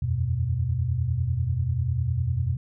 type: chord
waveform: sine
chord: E suspended second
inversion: none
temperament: equal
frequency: 82.41 / 92.5 / 123.47 Hz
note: E2 / F#2 / B2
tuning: 0 / 0 / 0 cents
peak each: -28 / -28 / -25 dBFS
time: 0.02-2.57 s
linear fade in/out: 5 ms
effects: none